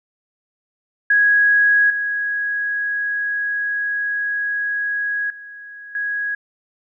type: tone with level steps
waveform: sine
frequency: 1659 Hz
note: G#6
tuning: 2 cents flat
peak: -11 / -19 / -34 / -20 dBFS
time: 1.1-6.35 s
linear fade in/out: 5 ms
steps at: 1.9 / 5.3 / 5.95 s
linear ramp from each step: 2 ms
effects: none